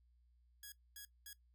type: tone bursts at uneven times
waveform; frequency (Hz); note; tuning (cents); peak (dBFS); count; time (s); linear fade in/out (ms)
5% pulse; 1661.2; G#6; 0; -39; 3; 0.63-0.72 / 0.96-1.05 / 1.26-1.33; 2
effects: noise-tail reverb RT60 0.1 s tail -17 dB re dry + added 60 Hz sine -68 dBFS peak until 1.54 s